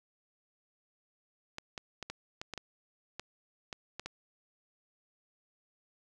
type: clicks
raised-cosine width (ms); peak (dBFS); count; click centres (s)
0.2; -22; 11; 1.584 / 1.778 / 2.027 / 2.1 / 2.415 / 2.537 / 2.577 / 3.196 / 3.728 / 3.996 / 4.06
effects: none